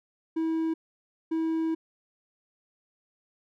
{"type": "tone bursts at uneven times", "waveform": "triangle", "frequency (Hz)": 323.5, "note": "E4", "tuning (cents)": -32, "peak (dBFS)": -23, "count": 2, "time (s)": [[0.36, 0.74], [1.31, 1.75]], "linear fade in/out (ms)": 10, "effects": []}